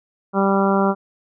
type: harmonic tone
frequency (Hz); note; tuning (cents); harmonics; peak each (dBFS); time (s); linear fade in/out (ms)
196; G3; 0; 1 / 2 / 3 / 4 / 5 / 6 / 7; -18 / -21 / -23 / -24 / -25 / -26 / -26; 0.33-0.95; 50
effects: none